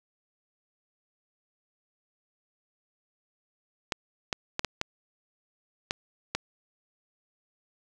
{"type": "clicks", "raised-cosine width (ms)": 0.2, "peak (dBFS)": -10, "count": 7, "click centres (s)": [3.922, 4.328, 4.594, 4.647, 4.814, 5.909, 6.35], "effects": []}